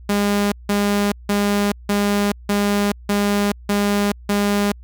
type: tone bursts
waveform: sawtooth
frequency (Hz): 203.6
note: G#3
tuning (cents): -34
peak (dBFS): -12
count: 8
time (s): 0.09-4.72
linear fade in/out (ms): 5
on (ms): 430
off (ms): 170
effects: added 60 Hz sine -37 dBFS peak until 4.83 s